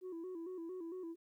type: tone with vibrato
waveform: sine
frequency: 350 Hz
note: F4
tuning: 4 cents sharp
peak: -40 dBFS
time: 0.01-1.16 s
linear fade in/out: 50 ms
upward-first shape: square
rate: 4.4 Hz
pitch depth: 92 cents each way
effects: tanh soft clip ceiling -41 dBFS + 13-bit